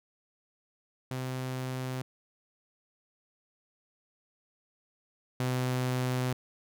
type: tone pair in turn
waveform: sawtooth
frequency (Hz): 129 / 127.08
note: C3 / B2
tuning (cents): -24 / +50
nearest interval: unison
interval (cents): 26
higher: first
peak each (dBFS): -29 / -24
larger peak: second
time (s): 1.11-2.02 / 5.4-6.33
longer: second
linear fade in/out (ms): 2
effects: none